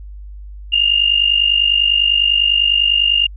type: tone pair together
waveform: sine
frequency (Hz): 2794 / 2844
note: F7 / F7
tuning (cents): 0 / +31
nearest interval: unison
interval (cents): 31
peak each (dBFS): -14 / -14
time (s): 0.72-3.27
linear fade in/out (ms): 10
effects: added 50 Hz sine -30 dBFS peak until 3.36 s